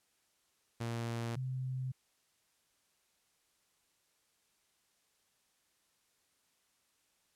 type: tone pair in turn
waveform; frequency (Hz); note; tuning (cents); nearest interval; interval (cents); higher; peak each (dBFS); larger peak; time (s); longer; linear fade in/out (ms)
sawtooth / sine; 116.54 / 129.45; A#2 / C3; 0 / -18; major second; 182; second; -32 / -35; first; 0.8-1.36 / 1.36-1.92; neither; 10
effects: white hiss -75 dBFS RMS until 7.35 s + low-pass 11000 Hz 12 dB/octave